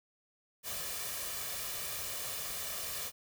white noise with comb filter, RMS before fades -39 dBFS, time 0.63-3.12 s, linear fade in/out 50 ms, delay 1.7 ms, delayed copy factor +0.55, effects none

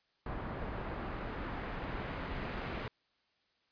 pink noise with low-pass filter sweep, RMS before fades -40 dBFS, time 0.26-2.88 s, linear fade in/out 2 ms, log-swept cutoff 1300 to 2400 Hz, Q 0.89, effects white hiss -75 dBFS RMS until 3.71 s + resampled to 11025 Hz

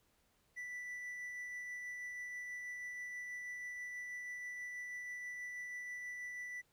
triangle tone with tremolo, 1973 Hz, B6, 2 cents flat, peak -40 dBFS, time 0.56-6.62 s, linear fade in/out 20 ms, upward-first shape triangle, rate 6.2 Hz, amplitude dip 25%, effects pink hiss -75 dBFS RMS until 6.72 s

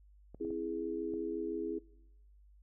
clicks, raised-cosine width 2 ms, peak -36 dBFS, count 4, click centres 0.346 / 0.449 / 0.506 / 1.138 s
sine chord, C augmented, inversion none, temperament equal, 261.6 / 329.6 / 415.3 Hz, C4 / E4 / G#4, 0 / 0 / 0 cents, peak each -43 / -38 / -38 dBFS, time 0.4-1.79 s, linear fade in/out 10 ms
effects noise-tail reverb RT60 0.9 s tail -23 dB re dry + added 50 Hz sine -58 dBFS peak until 2.62 s

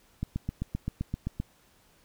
click train, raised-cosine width 5 ms, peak -18 dBFS, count 10, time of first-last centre 0.23-1.4 s, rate 7.69 Hz, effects pink hiss -63 dBFS RMS until 2.04 s

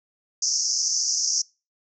white band-pass noise, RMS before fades -24 dBFS, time 0.42-1.42 s, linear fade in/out 5 ms, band 5100 to 6500 Hz, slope 96 dB/octave, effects noise-tail reverb RT60 0.3 s tail -25 dB re dry

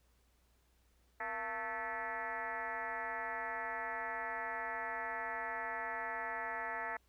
sine tone with frequency modulation, 1318.5 Hz, E6, in tune, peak -37 dBFS, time 1.2-6.97 s, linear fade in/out 5 ms, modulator 212 Hz, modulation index 3.4, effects added 60 Hz sine -70 dBFS peak until 7.08 s + pink hiss -75 dBFS RMS until 7.08 s

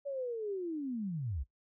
sine linear sweep, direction down, 572 to 55 Hz, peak -34 dBFS, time 0.05-1.44 s, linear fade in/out 20 ms, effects noise-tail reverb RT60 0.1 s tail -17 dB re dry

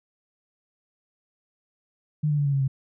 sine tone with pitch steps, 151.4 / 147.77 / 144.23 / 140.77 / 137.4 / 134.11 Hz, D#3 / D3 / D3 / C#3 / C#3 / C3, -47 / +11 / -31 / +27 / -15 / +43 cents, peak -20 dBFS, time 2.23-2.68 s, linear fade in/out 10 ms, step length 75 ms, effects none

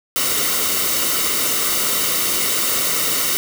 white noise with comb filter, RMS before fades -19 dBFS, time 0.16-3.37 s, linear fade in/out 0 ms, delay 1.2 ms, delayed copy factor -0.6, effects none

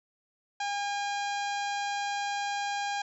harmonic tone, 810 Hz, G#5, 43 cents flat, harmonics 1 / 2 / 3 / 4 / 5 / 6 / 7 / 8 / 9, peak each -31 / -37 / -41 / -43 / -45 / -47 / -48 / -49 / -50 dBFS, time 0.6-3.02 s, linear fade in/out 5 ms, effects none

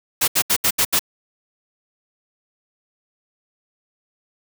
white noise bursts, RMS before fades -17 dBFS, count 6, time 0.21-0.994 s, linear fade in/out 10 ms, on 69 ms, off 74 ms, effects none

